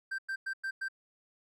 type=tone bursts; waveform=triangle; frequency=1568 Hz; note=G6; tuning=in tune; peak=-31 dBFS; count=5; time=0.11-0.885 s; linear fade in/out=10 ms; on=75 ms; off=100 ms; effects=none